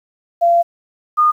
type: tone pair in turn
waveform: sine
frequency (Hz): 686 / 1222.3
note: F5 / D#6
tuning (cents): -31 / -31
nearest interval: minor seventh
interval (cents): 1000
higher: second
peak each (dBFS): -9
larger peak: neither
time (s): 0.41-0.63 / 1.17-1.32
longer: first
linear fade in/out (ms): 20
effects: 8-bit